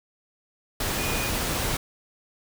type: tone in noise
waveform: sine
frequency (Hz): 2457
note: D#7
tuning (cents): -22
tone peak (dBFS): -33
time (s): 0.98-1.29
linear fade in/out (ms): 5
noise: pink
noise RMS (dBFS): -27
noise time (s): 0.8-1.77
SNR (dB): -9
effects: none